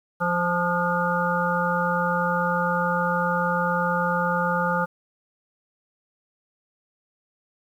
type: harmonic tone with a mistuned harmonic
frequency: 174.61 Hz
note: F3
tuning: in tune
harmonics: 1 / 3 / 5 / 7 / 8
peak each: -27 / -27 / -27 / -27 / -27 dBFS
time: 0.2-4.86 s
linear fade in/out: 20 ms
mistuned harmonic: 8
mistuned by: +42 cents
effects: 9-bit